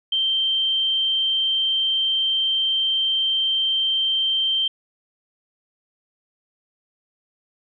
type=tone; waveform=sine; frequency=3136 Hz; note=G7; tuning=in tune; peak=-18 dBFS; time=0.12-4.68 s; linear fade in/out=5 ms; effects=none